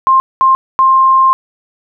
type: tone bursts at uneven times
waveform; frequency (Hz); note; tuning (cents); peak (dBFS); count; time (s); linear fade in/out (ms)
sine; 1057; C6; +17; -5; 3; 0.07-0.2 / 0.41-0.55 / 0.79-1.33; 0
effects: none